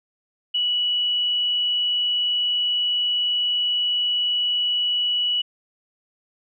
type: tone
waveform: sine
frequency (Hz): 2941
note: F#7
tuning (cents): -11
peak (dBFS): -19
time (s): 0.54-5.42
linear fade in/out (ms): 10
effects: none